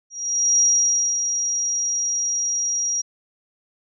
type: tone with ADSR envelope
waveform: sine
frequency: 5710 Hz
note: F8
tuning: 37 cents sharp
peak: -13 dBFS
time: 0.1-3.02 s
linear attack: 500 ms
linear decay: 570 ms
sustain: -7 dB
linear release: 14 ms
effects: none